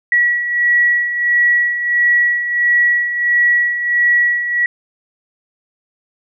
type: beating tone pair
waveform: sine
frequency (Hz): 1928 / 1929.5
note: B6 / B6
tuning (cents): -42 / -41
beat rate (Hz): 1.5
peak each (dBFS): -19 / -12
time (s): 0.12-4.66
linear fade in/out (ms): 2
effects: none